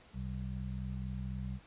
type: harmonic tone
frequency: 63.8 Hz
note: C2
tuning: 43 cents flat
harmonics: 1 / 2 / 3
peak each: -40 / -41 / -42 dBFS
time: 0.13-1.6 s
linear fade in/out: 50 ms
effects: pink hiss -60 dBFS RMS until 1.66 s + resampled to 8000 Hz